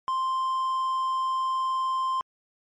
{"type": "tone", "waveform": "triangle", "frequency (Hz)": 1046.5, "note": "C6", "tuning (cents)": 0, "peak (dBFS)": -22, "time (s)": [0.08, 2.21], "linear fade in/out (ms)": 0, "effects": ["MP3 48 kbps"]}